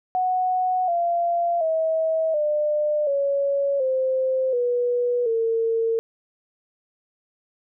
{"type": "tone with pitch steps", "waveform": "sine", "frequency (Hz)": [738, 688.6, 642.5, 599.4, 559.3, 521.8, 486.9, 454.3], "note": ["F#5", "F5", "E5", "D5", "C#5", "C5", "B4", "A#4"], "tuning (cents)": [-5, -25, -45, 35, 15, -5, -25, -45], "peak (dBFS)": -19, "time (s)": [0.15, 5.99], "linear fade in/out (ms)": 0, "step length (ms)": 730, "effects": []}